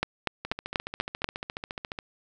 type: two click trains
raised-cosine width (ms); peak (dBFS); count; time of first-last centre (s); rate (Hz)
0.3; -9 / -18; 6 / 23; 0.03-1.244 / 0.45-1.988; 4.12 / 14.3
effects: none